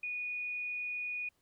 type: tone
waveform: sine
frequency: 2463 Hz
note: D#7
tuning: 18 cents flat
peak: -35 dBFS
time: 0.03-1.29 s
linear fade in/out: 5 ms
effects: pink hiss -75 dBFS RMS until 1.41 s